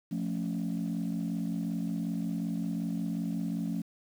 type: chord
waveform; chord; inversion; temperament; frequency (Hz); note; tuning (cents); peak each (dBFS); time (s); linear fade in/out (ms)
sine; F augmented; none; equal; 174.61 / 220 / 277.2; F3 / A3 / C#4; 0 / 0 / 0; -32 / -33 / -35; 0.11-3.82; 10
effects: tanh soft clip ceiling -25 dBFS + 9-bit